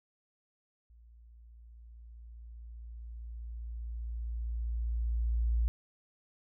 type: tone with level ramp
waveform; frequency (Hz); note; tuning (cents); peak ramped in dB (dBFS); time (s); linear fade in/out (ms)
sine; 57.6; A#1; -20; -55 to -25; 0.9-5.68; 0
effects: none